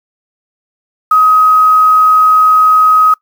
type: tone with quantisation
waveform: sine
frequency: 1263 Hz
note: D#6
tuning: 26 cents sharp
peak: -4 dBFS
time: 1.11-3.14 s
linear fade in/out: 5 ms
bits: 5
effects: noise-tail reverb RT60 0.1 s tail -22 dB re dry